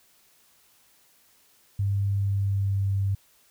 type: tone with pitch glide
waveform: sine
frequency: 99.6 to 98.23 Hz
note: G2 to G2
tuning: +28 to +4 cents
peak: -22 dBFS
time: 1.79-3.15 s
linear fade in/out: 5 ms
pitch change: -24 cents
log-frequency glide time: 2.09-2.87 s
effects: white hiss -61 dBFS RMS until 3.5 s